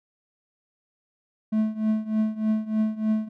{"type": "tone with tremolo", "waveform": "triangle", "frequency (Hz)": 217.2, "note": "A3", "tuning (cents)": -22, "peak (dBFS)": -16, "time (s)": [1.52, 3.29], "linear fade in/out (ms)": 10, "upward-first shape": "triangle", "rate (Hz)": 3.3, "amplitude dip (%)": 90, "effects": []}